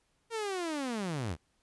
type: linear sweep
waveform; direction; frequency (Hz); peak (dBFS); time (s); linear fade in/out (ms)
sawtooth; down; 466.9 to 69.3; -29; 0.3-1.37; 50
effects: pink hiss -74 dBFS RMS until 1.62 s + resampled to 24000 Hz